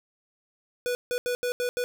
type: tone bursts at uneven times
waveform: square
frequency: 491.2 Hz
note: B4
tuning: 9 cents flat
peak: -26 dBFS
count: 6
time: 0.86-0.95 / 1.11-1.18 / 1.26-1.35 / 1.43-1.52 / 1.6-1.69 / 1.77-1.84 s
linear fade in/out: 0 ms
effects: none